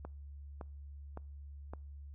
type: click train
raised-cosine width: 1 ms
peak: -30 dBFS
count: 4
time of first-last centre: 0.05-1.735 s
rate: 1.78 Hz
effects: noise-tail reverb RT60 0.5 s tail -26 dB re dry + added 71 Hz sine -46 dBFS peak until 2.14 s